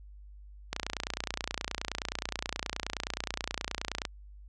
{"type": "click train", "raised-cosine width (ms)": 0.2, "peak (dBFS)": -14, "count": 99, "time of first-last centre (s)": [0.73, 4.052], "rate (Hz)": 29.5, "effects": ["added 50 Hz sine -47 dBFS peak until 4.48 s", "resampled to 24000 Hz"]}